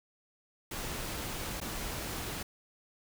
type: noise with dropouts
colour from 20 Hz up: pink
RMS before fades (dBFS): -38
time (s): 0.71-2.43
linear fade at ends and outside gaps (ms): 5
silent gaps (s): 1.603-1.613
effects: none